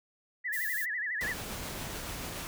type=tone with vibrato; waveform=sine; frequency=1834 Hz; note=A#6; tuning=29 cents flat; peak=-31 dBFS; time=0.44-1.34 s; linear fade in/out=20 ms; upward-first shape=sine; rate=12 Hz; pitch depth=160 cents each way
type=noise; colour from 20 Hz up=violet; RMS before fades=-38 dBFS; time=0.52-0.86 s; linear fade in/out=20 ms
type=noise with tremolo; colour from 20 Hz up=pink; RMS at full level=-38 dBFS; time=1.21-2.47 s; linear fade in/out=0 ms; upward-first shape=triangle; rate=7 Hz; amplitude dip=25%
effects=none